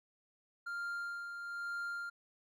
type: tone with tremolo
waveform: triangle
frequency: 1396.9 Hz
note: F6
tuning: in tune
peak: -35 dBFS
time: 0.66-2.1 s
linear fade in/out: 10 ms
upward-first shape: sine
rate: 1.1 Hz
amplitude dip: 45%
effects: none